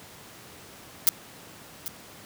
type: noise with echo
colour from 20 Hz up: blue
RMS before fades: -18 dBFS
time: 1.07-1.09 s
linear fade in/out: 0 ms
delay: 790 ms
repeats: 1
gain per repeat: -14 dB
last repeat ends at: 1.88 s
effects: pink hiss -47 dBFS RMS until 2.25 s + high-pass 100 Hz 12 dB/octave